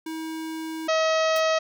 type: tone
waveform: square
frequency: 320 Hz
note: D#4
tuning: 49 cents sharp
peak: -31 dBFS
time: 0.06-0.88 s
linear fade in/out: 5 ms
type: harmonic tone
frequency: 639 Hz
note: D#5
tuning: 46 cents sharp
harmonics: 1 / 2 / 3 / 4 / 5 / 6 / 7 / 8 / 9 / 10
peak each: -21 / -27 / -31 / -33 / -35 / -37 / -38 / -39 / -40 / -41 dBFS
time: 0.88-1.59 s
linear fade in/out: 10 ms
type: noise with exponential decay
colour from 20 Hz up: white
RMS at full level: -33 dBFS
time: 1.36-1.44 s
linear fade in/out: 1 ms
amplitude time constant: 17 ms
effects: none